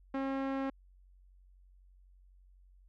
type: tone with low-pass filter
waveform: sawtooth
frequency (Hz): 270.1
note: C#4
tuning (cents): -45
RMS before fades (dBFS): -35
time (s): 0.14-0.7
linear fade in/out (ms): 5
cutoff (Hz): 1700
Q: 0.77
effects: added 46 Hz sine -58 dBFS peak until 2.88 s